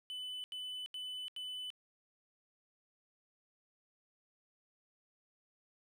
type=tone bursts; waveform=triangle; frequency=3003 Hz; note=F#7; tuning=25 cents sharp; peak=-39 dBFS; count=4; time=0.1-1.703 s; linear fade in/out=0 ms; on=340 ms; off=81 ms; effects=none